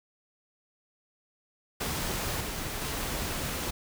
pink noise with level steps, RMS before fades -32 / -35 / -33 dBFS, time 1.8-3.71 s, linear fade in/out 10 ms, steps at 2.4 / 2.81 s, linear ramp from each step 10 ms, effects none

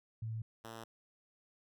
sine / 5% pulse tone pair in turn, 111.6 / 113.03 Hz, A2 / A2, +25 / +47 cents, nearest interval unison, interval 22 cents, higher second, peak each -37 / -35 dBFS, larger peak second, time 0.22-0.42 / 0.64-0.84 s, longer neither, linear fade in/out 5 ms, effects none

